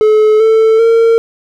triangle tone with pitch steps, 430 / 443.4 / 457.2 Hz, A4 / A4 / A#4, -40 / +13 / -34 cents, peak -3 dBFS, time 0.01-1.18 s, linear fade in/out 0 ms, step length 390 ms, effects none

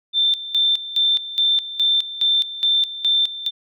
sine tone with tremolo, 3565 Hz, A7, 22 cents sharp, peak -14 dBFS, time 0.13-3.51 s, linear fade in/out 50 ms, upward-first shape square, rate 2.4 Hz, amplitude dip 80%, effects none

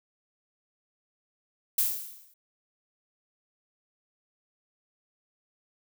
violet noise with exponential decay, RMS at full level -22 dBFS, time 1.78-2.34 s, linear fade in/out 5 ms, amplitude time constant 120 ms, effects none

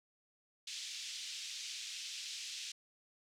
pink band-pass noise, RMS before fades -45 dBFS, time 0.67-2.72 s, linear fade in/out 5 ms, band 2800 to 6900 Hz, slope 24 dB/octave, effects none

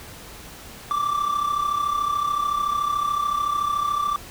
triangle tone with amplitude modulation, 1170 Hz, D6, 7 cents flat, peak -16 dBFS, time 0.91-4.16 s, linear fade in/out 0 ms, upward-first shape sine, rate 33.7 Hz, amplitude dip 65%, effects pink hiss -41 dBFS RMS until 4.3 s

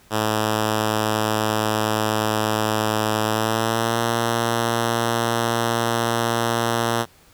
5% pulse tone with pitch glide, 108.5 to 116.29 Hz, A2 to A#2, -24 to -4 cents, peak -8 dBFS, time 0.1-7.06 s, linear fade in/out 50 ms, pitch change +120 cents, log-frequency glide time 3.22-4.01 s, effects pink hiss -53 dBFS RMS until 7.33 s

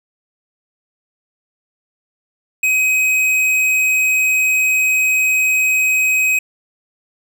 triangle tone with tanh clipping, 2527 Hz, D#7, 26 cents sharp, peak -14 dBFS, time 2.63-6.39 s, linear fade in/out 5 ms, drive 17 dB, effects none

